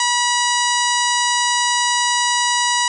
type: harmonic tone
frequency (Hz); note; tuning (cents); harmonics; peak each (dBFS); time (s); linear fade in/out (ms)
970; B5; -31; 1 / 2 / 3 / 4 / 5 / 6 / 7 / 8 / 9; -19 / -22 / -24 / -25 / -26 / -27 / -27 / -28 / -29; 0-2.88; 2
effects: none